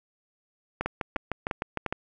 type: two click trains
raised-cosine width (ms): 0.5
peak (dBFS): -13 / -13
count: 4 / 8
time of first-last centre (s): 0.81-1.863 / 0.86-1.925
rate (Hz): 2.85 / 6.57
effects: none